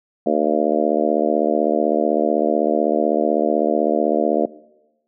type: harmonic tone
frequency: 75.9 Hz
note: D#2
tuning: 42 cents flat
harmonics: 3 / 4 / 5 / 6 / 7 / 8 / 9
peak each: -23 / -23 / -23 / -23 / -23 / -23 / -23 dBFS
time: 0.26-4.46 s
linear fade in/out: 5 ms
effects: noise-tail reverb RT60 1.0 s tail -20 dB re dry